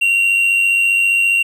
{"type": "tone with amplitude modulation", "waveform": "triangle", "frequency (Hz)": 2754, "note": "F7", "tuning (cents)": -25, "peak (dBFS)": -8, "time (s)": [0.01, 1.43], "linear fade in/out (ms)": 10, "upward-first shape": "sine", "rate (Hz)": 94.9, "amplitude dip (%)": 40, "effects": []}